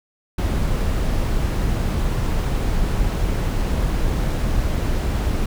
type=noise; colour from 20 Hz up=brown; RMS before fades=-20 dBFS; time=0.38-5.46 s; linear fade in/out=5 ms; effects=none